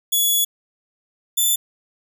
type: tone pair in turn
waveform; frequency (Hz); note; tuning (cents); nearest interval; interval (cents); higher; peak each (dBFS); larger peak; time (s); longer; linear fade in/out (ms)
5% pulse; 3400 / 3514; G#7 / A7; +40 / -3; minor second; 57; second; -8; neither; 0.12-0.45 / 1.37-1.56; first; 10
effects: none